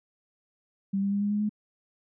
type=tone with pitch steps; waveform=sine; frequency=196 / 198.85 / 201.7 / 204.7 / 207.7 / 210.7 Hz; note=G3 / G3 / G3 / G#3 / G#3 / G#3; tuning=0 / +25 / +50 / -25 / 0 / +25 cents; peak=-24 dBFS; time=0.93-1.494 s; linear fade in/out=10 ms; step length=94 ms; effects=none